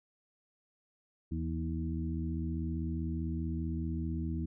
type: harmonic tone with a mistuned harmonic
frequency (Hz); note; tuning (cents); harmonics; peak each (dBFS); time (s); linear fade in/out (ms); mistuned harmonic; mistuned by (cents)
80.2; E2; -47; 1 / 2 / 3 / 4; -35 / -38 / -40 / -41; 1.31-4.46; 10; 2; +50
effects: none